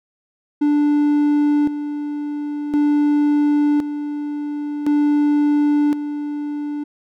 triangle tone with tremolo, 293.7 Hz, D4, in tune, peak -11 dBFS, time 0.61-6.84 s, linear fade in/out 10 ms, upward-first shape square, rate 0.47 Hz, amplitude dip 65%, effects none

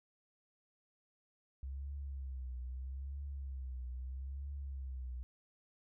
sine tone with vibrato, 66.2 Hz, C2, 21 cents sharp, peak -40 dBFS, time 1.63-5.23 s, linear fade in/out 0 ms, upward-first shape triangle, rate 0.78 Hz, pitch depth 120 cents each way, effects none

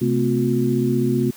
sine tone cluster, 131.5 / 220.5 / 256.1 / 358.6 Hz, C3 / A3 / C4 / F4, +9 / +4 / -37 / +46 cents, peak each -22 dBFS, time 0.01-1.31 s, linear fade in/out 10 ms, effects white hiss -44 dBFS RMS until 1.36 s

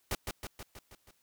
pink noise with echo, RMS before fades -33 dBFS, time 0.11-0.15 s, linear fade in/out 2 ms, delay 160 ms, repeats 6, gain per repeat -4 dB, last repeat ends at 1.11 s, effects white hiss -72 dBFS RMS until 1.22 s

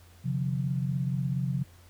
sine tone cluster, 134.1 / 150.8 / 178.3 Hz, C3 / D3 / F3, +43 / +46 / +36 cents, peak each -28 / -37 / -32 dBFS, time 0.24-1.64 s, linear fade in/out 20 ms, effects added 87 Hz sine -53 dBFS peak until 1.89 s + pink hiss -59 dBFS RMS until 1.89 s

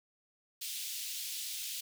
pink high-pass noise, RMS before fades -40 dBFS, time 0.61-1.81 s, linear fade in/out 10 ms, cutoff 3000 Hz, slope 24 dB/octave, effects none

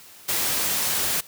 white noise, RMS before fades -24 dBFS, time 0.28-1.21 s, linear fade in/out 10 ms, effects white hiss -47 dBFS RMS until 1.27 s + high-pass 60 Hz 12 dB/octave

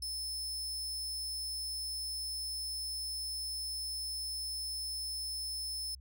sawtooth tone, 5250 Hz, E8, 8 cents flat, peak -34 dBFS, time 0.02-5.95 s, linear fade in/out 5 ms, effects added 66 Hz sine -50 dBFS peak until 6 s

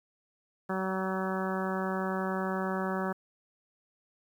harmonic tone with a mistuned harmonic, 189.2 Hz, F#3, 39 cents sharp, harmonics 1 / 2 / 3 / 4 / 5 / 6 / 7 / 8 / 9, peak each -33 / -36 / -38 / -39 / -40 / -41 / -41 / -42 / -43 dBFS, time 0.69-3.13 s, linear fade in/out 10 ms, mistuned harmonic 7, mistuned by -15 cents, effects 10-bit

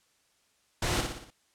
pink noise with echo, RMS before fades -29 dBFS, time 0.82-1.01 s, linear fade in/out 5 ms, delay 59 ms, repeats 5, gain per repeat -5 dB, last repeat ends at 1.305 s, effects white hiss -69 dBFS RMS until 1.54 s + low-pass 9000 Hz 12 dB/octave

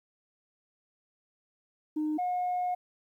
sine tone pair in turn, 306.2 / 721.4 Hz, D#4 / F#5, -28 / -44 cents, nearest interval octave + minor third, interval 1484 cents, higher second, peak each -26 dBFS, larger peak neither, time 1.96-2.18 / 2.18-2.75 s, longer second, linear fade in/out 10 ms, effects tanh soft clip ceiling -25 dBFS + 11-bit

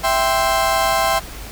35% pulse chord, C major, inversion first, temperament equal, 659.3 / 784 / 1046.5 Hz, E5 / G5 / C6, 0 / 0 / 0 cents, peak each -18 dBFS, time 0.03-1.2 s, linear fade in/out 20 ms, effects added 50 Hz sine -33 dBFS peak until 1.51 s + pink hiss -35 dBFS RMS until 1.51 s

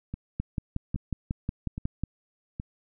two click trains, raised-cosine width 5 ms, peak -16 / -21 dBFS, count 10 / 4, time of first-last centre 0.4-2.036 / 0.14-2.599 s, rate 5.5 / 1.22 Hz, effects none

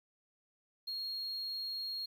triangle tone, 4269 Hz, C8, 34 cents sharp, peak -35 dBFS, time 0.87-2.06 s, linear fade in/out 10 ms, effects tanh soft clip ceiling -32 dBFS + 11-bit

